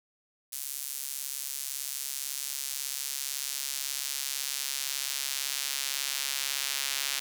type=tone with high-pass filter sweep; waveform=sawtooth; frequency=138.1 Hz; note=C#3; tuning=6 cents flat; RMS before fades=-34 dBFS; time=0.52-7.2 s; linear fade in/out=10 ms; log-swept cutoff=8500 to 3100 Hz; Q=0.74; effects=none